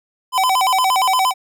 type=tone with vibrato; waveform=square; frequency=880 Hz; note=A5; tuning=in tune; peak=-14 dBFS; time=0.32-1.34 s; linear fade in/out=50 ms; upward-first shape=square; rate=8.6 Hz; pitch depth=250 cents each way; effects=none